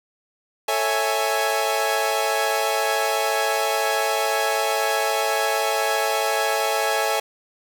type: chord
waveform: sawtooth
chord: A major seventh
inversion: none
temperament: equal with one note detuned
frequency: 442.3 / 554.4 / 659.3 / 830.6 Hz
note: A4 / C#5 / E5 / G#5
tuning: +9 / 0 / 0 / 0 cents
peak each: -23 / -23 / -22 / -20 dBFS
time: 0.68-7.2 s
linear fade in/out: 5 ms
effects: none